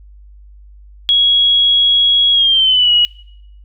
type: tone with pitch glide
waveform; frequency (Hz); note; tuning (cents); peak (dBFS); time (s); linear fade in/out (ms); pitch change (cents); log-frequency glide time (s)
sine; 3322 to 2909; G#7 to F#7; 0 to -30; -8; 1.09-3.05; 0; -230; 2.32-2.92
effects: noise-tail reverb RT60 0.8 s tail -24 dB re dry + added 50 Hz sine -37 dBFS peak until 3.64 s